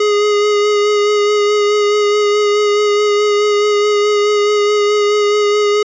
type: tone with vibrato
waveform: square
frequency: 415.3 Hz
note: G#4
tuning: in tune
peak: -11 dBFS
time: 0-5.83 s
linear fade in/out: 5 ms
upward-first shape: sine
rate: 4.7 Hz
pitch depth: 19 cents each way
effects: resampled to 16000 Hz